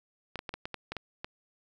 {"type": "clicks", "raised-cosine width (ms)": 0.3, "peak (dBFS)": -20, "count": 9, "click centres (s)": [0.357, 0.391, 0.492, 0.54, 0.655, 0.743, 0.92, 0.967, 1.245], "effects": ["10-bit"]}